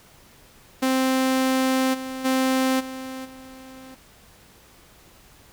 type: tone with level steps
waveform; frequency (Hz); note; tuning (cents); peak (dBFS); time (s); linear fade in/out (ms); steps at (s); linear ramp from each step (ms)
sawtooth; 261.6; C4; 0; -15 / -26 / -15 / -28 / -37; 0.82-3.95; 10; 1.93 / 2.24 / 2.79 / 3.24; 20
effects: pink hiss -52 dBFS RMS until 5.52 s